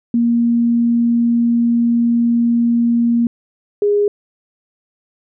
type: tone pair in turn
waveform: sine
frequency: 235.2 / 411 Hz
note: A#3 / G#4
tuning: +16 / -18 cents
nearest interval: minor seventh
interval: 966 cents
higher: second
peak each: -11 / -11 dBFS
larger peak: neither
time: 0.14-3.27 / 3.82-4.08 s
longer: first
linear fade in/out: 2 ms
effects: none